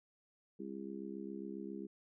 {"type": "harmonic tone", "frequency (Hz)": 67.4, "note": "C#2", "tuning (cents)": -48, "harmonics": [3, 4, 5, 6], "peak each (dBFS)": [-46, -49, -47, -49], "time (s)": [0.59, 1.87], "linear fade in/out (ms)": 10, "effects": []}